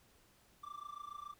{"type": "tone with amplitude modulation", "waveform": "triangle", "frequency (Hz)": 1174.7, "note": "D6", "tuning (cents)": 0, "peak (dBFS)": -40, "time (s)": [0.63, 1.34], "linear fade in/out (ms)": 10, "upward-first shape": "sine", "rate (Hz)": 27.1, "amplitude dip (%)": 90, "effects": ["pink hiss -68 dBFS RMS until 1.39 s"]}